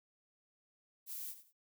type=noise with echo; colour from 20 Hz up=violet; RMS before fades=-44 dBFS; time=1.06-1.35 s; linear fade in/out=50 ms; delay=91 ms; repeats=2; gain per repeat=-12 dB; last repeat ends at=1.532 s; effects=none